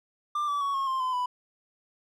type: tone with pitch steps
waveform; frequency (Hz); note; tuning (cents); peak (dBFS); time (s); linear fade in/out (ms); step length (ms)
triangle; 1188 / 1152.8 / 1118.7 / 1085.6 / 1053.5 / 1022.3 / 992.1; D6 / D6 / C#6 / C#6 / C6 / C6 / B5; +20 / -33 / +15 / -36 / +12 / -41 / +8; -24; 0.35-1.26; 5; 130
effects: none